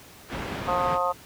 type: low-pass noise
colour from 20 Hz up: pink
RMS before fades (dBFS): -32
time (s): 0.28-0.99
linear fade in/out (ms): 50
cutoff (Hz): 2600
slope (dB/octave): 12
type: harmonic tone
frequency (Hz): 178.2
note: F3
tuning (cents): +35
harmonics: 3 / 4 / 5 / 6 / 7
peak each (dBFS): -28 / -30 / -29 / -30 / -27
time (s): 0.67-1.13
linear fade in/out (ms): 20
effects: pink hiss -48 dBFS RMS until 1.25 s + high-pass 60 Hz 12 dB/octave